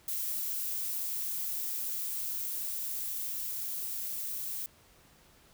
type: noise with level ramp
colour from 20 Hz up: violet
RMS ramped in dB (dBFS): -34 to -37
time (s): 0.08-4.66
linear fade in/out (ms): 2
effects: pink hiss -61 dBFS RMS until 5.53 s